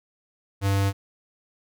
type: tone with notch filter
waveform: square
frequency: 98.6 Hz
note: G2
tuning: 11 cents sharp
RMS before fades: -22 dBFS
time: 0.61-0.93 s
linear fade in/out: 50 ms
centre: 200 Hz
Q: 1.6
effects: none